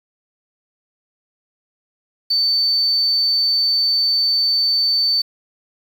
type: tone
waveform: triangle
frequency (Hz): 4540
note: C#8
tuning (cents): +41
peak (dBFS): -11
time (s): 2.3-5.22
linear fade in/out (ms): 10
effects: tanh soft clip ceiling -12 dBFS + 7-bit